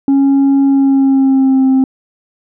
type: tone with pitch glide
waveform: sine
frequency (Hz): 275.3 to 263.8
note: C#4 to C4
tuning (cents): -12 to +14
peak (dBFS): -4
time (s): 0.08-1.84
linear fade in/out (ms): 2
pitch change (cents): -74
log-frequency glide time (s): 0.65-1.66
effects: tanh soft clip ceiling -6 dBFS